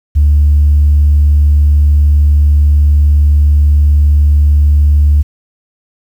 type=tone; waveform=sine; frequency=73.42 Hz; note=D2; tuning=in tune; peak=-3 dBFS; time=0.15-5.23 s; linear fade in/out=20 ms; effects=tanh soft clip ceiling -1 dBFS + 7-bit